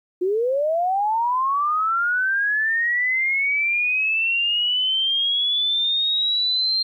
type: linear sweep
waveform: sine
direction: up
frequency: 349.2 to 4186 Hz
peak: -18 dBFS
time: 0.21-6.83 s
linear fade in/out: 10 ms
effects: 10-bit